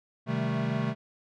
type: chord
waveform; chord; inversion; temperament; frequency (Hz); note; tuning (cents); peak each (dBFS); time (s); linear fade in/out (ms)
square; A half-diminished seventh; first; equal with one note detuned; 130.81 / 156.65 / 196 / 220; C3 / Eb3 / G3 / A3; 0 / +12 / 0 / 0; -32 / -34 / -36 / -32; 0.26-0.95; 50
effects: low-pass 3000 Hz 12 dB/octave